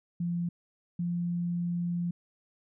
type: tone pair in turn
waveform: sine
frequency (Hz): 172.6 / 173.56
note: F3 / F3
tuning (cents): -20 / -10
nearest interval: unison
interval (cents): 10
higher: second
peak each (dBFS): -28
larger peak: neither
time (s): 0.2-0.49 / 0.99-2.11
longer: second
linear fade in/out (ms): 5
effects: none